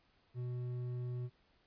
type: tone with hard clipping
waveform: sine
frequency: 123.47 Hz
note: B2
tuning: in tune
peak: -39 dBFS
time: 0.34-1.3 s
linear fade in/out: 50 ms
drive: 6 dB
effects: pink hiss -72 dBFS RMS until 1.66 s + resampled to 11025 Hz